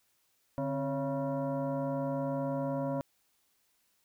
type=tone with frequency modulation; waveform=sine; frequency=144.9 Hz; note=D3; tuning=23 cents flat; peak=-30 dBFS; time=0.58-3.01 s; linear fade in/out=0 ms; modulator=412 Hz; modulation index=1.6; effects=white hiss -73 dBFS RMS until 4.04 s